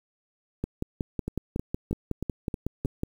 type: two click trains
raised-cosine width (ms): 3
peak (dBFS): -17 / -15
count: 6 / 14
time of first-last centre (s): 1.28-2.857 / 0.64-3.034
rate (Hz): 3.17 / 5.43
effects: 8-bit